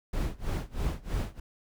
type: noise with tremolo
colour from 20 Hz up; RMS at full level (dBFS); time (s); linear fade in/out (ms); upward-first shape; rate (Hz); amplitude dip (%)
brown; -28; 0.13-1.4; 5; sine; 3.1; 95
effects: none